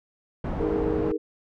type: low-pass noise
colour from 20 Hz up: pink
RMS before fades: -30 dBFS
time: 0.44-1.12 s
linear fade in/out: 5 ms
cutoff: 880 Hz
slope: 12 dB/octave
type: chord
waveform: sine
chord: D# suspended fourth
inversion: none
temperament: equal with one note detuned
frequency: 314.6 / 415.3 / 466.2 Hz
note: D#4 / G#4 / A#4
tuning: +19 / 0 / 0 cents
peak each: -28 dBFS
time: 0.59-1.18 s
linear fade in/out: 20 ms
type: click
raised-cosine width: 3 ms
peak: -24 dBFS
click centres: 0.774 s
effects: none